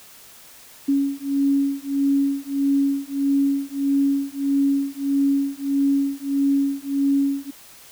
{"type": "beating tone pair", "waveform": "sine", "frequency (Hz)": [277.2, 278.8], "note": ["C#4", "C#4"], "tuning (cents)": [0, 10], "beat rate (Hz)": 1.6, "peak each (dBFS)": -21, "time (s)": [0.88, 7.51], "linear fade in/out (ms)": 10, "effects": ["white hiss -46 dBFS RMS until 7.91 s"]}